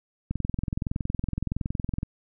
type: click train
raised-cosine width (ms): 5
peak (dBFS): -15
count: 38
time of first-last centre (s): 0.31-2.031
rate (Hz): 21.5
effects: none